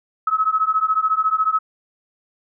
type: beating tone pair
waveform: sine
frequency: 1280 / 1294 Hz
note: D#6 / E6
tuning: +49 / -32 cents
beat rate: 14 Hz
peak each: -19 dBFS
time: 0.27-1.59 s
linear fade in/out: 5 ms
effects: none